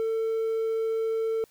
triangle tone, 447.6 Hz, A4, 30 cents sharp, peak -22 dBFS, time 0-1.44 s, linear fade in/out 0 ms, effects tanh soft clip ceiling -18 dBFS + white hiss -62 dBFS RMS until 1.5 s

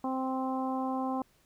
harmonic tone, 261.6 Hz, C4, in tune, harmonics 1 / 2 / 3 / 4 / 5, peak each -32 / -39 / -35 / -38 / -50 dBFS, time 0.04-1.22 s, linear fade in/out 2 ms, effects pink hiss -67 dBFS RMS until 1.45 s

